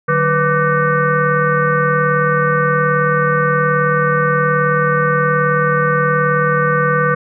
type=tone with frequency modulation; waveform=sine; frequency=830.6 Hz; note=G#5; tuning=in tune; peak=-11 dBFS; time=0.08-7.15 s; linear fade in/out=10 ms; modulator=340 Hz; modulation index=2.4; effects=none